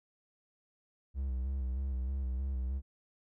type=tone with vibrato; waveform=triangle; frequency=65.41 Hz; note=C2; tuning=in tune; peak=-30 dBFS; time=1.14-2.82 s; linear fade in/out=50 ms; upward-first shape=square; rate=3.2 Hz; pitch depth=53 cents each way; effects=none